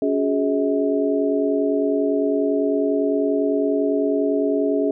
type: tone cluster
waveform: sine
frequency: 281.5 / 369.2 / 419.2 / 639 Hz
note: C#4 / F#4 / G#4 / D#5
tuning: +27 / -4 / +16 / +46 cents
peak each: -21 / -27 / -21 / -25 dBFS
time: 0.02-4.91 s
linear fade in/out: 2 ms
effects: none